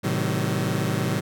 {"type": "chord", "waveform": "sawtooth", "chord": "A diminished seventh", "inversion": "none", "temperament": "just", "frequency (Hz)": [110, 132, 158.4, 190.08], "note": ["A2", "C3", "Eb3", "Gb3"], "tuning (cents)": [0, 16, 31, 47], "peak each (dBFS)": -24, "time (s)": [0.03, 1.21], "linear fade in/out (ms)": 20, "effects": []}